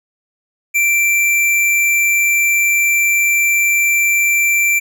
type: tone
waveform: square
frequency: 2349 Hz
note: D7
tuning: in tune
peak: -12 dBFS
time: 0.74-4.8 s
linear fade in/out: 20 ms
effects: none